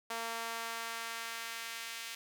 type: tone with high-pass filter sweep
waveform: sawtooth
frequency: 229.1 Hz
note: A#3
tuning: 30 cents flat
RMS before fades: -41 dBFS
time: 0.1-2.15 s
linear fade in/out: 5 ms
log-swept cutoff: 770 to 2400 Hz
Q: 0.97
effects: none